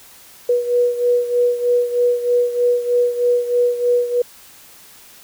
sine beating tone pair, 485.5 / 488.7 Hz, B4 / B4, -30 / -18 cents, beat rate 3.2 Hz, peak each -15 / -20 dBFS, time 0.49-4.22 s, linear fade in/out 5 ms, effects white hiss -44 dBFS RMS until 5.23 s

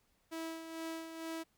sawtooth tone with tremolo, 325.7 Hz, E4, 21 cents flat, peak -35 dBFS, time 0.31-1.44 s, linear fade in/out 20 ms, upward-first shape sine, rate 2.2 Hz, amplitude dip 55%, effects pink hiss -75 dBFS RMS until 1.57 s

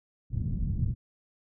white low-pass noise, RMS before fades -29 dBFS, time 0.3-0.95 s, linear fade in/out 50 ms, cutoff 160 Hz, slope 24 dB/octave, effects none

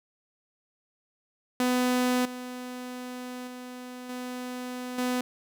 sawtooth tone with level steps, 250 Hz, B3, 21 cents sharp, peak -19 / -32 / -35 / -30 / -22 dBFS, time 1.6-5.21 s, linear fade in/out 2 ms, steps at 2.25 / 3.47 / 4.09 / 4.98 s, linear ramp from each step 5 ms, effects none

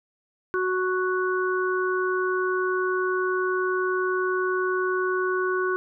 harmonic tone, 370 Hz, F#4, in tune, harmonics 1 / 3 / 4, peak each -24 / -29 / -28 dBFS, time 0.54-5.76 s, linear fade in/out 0 ms, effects none

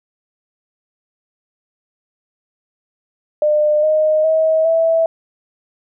sine tone with pitch steps, 602 / 619.3 / 637.1 / 655.3 Hz, D5 / D#5 / D#5 / E5, +43 / -8 / +41 / -10 cents, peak -11 dBFS, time 3.42-5.06 s, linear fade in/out 2 ms, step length 410 ms, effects none

